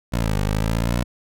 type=exponential two-way sweep; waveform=15% pulse; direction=down then up; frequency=61.1 to 50.1 to 61.1 Hz; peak=-13 dBFS; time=0.12-1.04 s; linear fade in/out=20 ms; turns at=0.38 s; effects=none